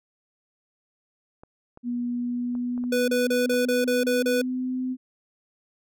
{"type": "clicks", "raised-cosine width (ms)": 1, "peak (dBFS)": -31, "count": 6, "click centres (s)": [1.435, 1.774, 2.552, 2.778, 2.839, 3.54]}
{"type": "tone with pitch glide", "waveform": "sine", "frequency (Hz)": [242.1, 255.6], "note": ["B3", "C4"], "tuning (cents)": [-34, -40], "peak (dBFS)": -25, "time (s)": [1.83, 4.97], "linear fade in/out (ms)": 50, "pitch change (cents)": 94, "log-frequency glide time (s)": [2.07, 4.83]}
{"type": "tone bursts", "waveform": "square", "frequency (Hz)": 493.9, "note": "B4", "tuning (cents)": 0, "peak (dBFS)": -22, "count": 8, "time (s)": [2.92, 4.417], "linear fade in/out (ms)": 5, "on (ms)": 160, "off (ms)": 31}
{"effects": []}